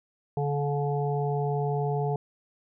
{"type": "harmonic tone", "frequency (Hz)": 143.5, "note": "D3", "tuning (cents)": -40, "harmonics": [1, 3, 5, 6], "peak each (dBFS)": [-27, -30, -33, -37], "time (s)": [0.37, 2.16], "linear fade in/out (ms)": 2, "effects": []}